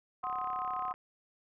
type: chord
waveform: sine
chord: C diminished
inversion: second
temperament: equal with one note detuned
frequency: 740 / 1046.5 / 1259.7 Hz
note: Gb5 / C6 / Eb6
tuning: 0 / 0 / +21 cents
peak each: -38 / -36 / -38 dBFS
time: 0.23-0.93 s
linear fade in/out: 10 ms
type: click train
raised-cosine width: 0.5 ms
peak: -33 dBFS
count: 25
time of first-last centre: 0.24-0.94 s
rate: 34.3 Hz
effects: none